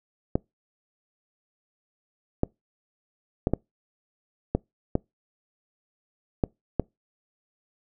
clicks, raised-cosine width 2 ms, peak -8 dBFS, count 8, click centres 0.355 / 2.434 / 3.471 / 3.536 / 4.55 / 4.954 / 6.438 / 6.797 s, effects noise-tail reverb RT60 0.2 s tail -26 dB re dry

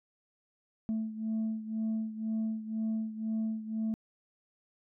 sine beating tone pair, 220 / 222 Hz, A3 / A3, 0 / +16 cents, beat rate 2 Hz, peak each -31 / -35 dBFS, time 0.89-3.94 s, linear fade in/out 0 ms, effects tanh soft clip ceiling -27 dBFS

